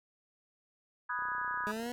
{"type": "chord", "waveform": "sine", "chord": "G# minor seventh", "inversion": "first", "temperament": "equal", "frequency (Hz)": [987.8, 1244.5, 1480, 1661.2], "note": ["B5", "D#6", "F#6", "G#6"], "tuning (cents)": [0, 0, 0, 0], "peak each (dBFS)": [-38, -38, -40, -38], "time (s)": [1.09, 1.72], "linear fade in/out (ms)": 10}
{"type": "click train", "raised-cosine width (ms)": 1, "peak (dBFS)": -39, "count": 23, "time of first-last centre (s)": [1.19, 1.895], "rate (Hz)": 31.2}
{"type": "linear sweep", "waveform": "20% pulse", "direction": "up", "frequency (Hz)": [207.7, 246.9], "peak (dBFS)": -31, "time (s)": [1.67, 1.92], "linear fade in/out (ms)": 0}
{"effects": []}